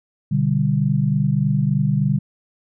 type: chord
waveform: sine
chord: G major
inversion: first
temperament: equal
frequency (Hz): 123.47 / 146.83 / 196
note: B2 / D3 / G3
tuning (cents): 0 / 0 / 0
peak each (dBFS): -22 / -18 / -21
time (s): 0.31-2.19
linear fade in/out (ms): 10
effects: none